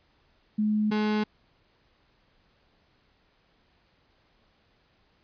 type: tone pair in turn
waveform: sine / 35% pulse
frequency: 212.4 / 212.4 Hz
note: G#3 / G#3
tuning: +39 / +39 cents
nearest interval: unison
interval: 0 cents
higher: neither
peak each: -22 dBFS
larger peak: neither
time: 0.58-0.91 / 0.91-1.24 s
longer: neither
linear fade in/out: 10 ms
effects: pink hiss -66 dBFS RMS until 5.23 s + resampled to 11025 Hz